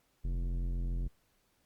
sine tone with tanh clipping, 43.65 Hz, F1, in tune, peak -33 dBFS, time 0.24-1.08 s, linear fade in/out 10 ms, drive 14 dB, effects pink hiss -73 dBFS RMS until 1.65 s + Opus 48 kbps

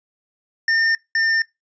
square tone pair in turn, 1812 / 1804.6 Hz, A#6 / A6, -50 / +43 cents, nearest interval unison, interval 7 cents, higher first, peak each -16 / -17 dBFS, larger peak first, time 0.68-0.95 / 1.15-1.42 s, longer neither, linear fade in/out 2 ms, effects noise-tail reverb RT60 0.2 s tail -24 dB re dry + resampled to 16000 Hz

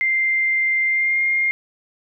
sine tone with pitch glide, 2093 to 2122 Hz, C7 to C7, 0 to +24 cents, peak -16 dBFS, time 0.01-1.51 s, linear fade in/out 0 ms, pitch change +24 cents, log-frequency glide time 0.86-1.2 s, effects none

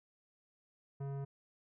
sine tone with tanh clipping, 138.59 Hz, C#3, in tune, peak -40 dBFS, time 1-1.25 s, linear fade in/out 10 ms, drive 15 dB, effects none

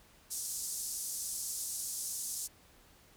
white band-pass noise, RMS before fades -39 dBFS, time 0.3-2.48 s, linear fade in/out 20 ms, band 5600 to 11000 Hz, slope 24 dB/octave, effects pink hiss -62 dBFS RMS until 3.16 s

